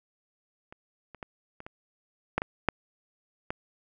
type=clicks; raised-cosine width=0.5 ms; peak=-30 / -30 / -23 / -28 / -26 / -10 / -15 / -7 / -16 dBFS; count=9; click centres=0.725 / 1.147 / 1.228 / 1.604 / 1.665 / 2.38 / 2.419 / 2.687 / 3.505 s; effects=none